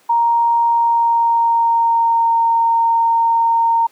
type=tone with pitch glide; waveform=sine; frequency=934 to 920.6 Hz; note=A#5 to A#5; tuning=+3 to -22 cents; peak=-11 dBFS; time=0.09-3.87 s; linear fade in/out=10 ms; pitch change=-25 cents; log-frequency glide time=0.6-2.37 s; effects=pink hiss -53 dBFS RMS until 3.91 s + high-pass 300 Hz 12 dB/octave